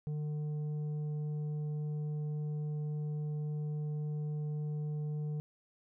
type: tone with tanh clipping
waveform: sine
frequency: 150.3 Hz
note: D3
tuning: 40 cents sharp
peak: -35 dBFS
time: 0.07-5.4 s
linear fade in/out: 0 ms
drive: 6 dB
effects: none